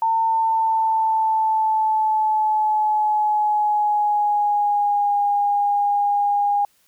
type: tone with pitch glide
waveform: sine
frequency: 900 to 815.8 Hz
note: A5 to G#5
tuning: +39 to -31 cents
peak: -16 dBFS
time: 0.02-6.65 s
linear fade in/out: 2 ms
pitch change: -170 cents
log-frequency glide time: 0.25-5.17 s
effects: white hiss -61 dBFS RMS until 6.87 s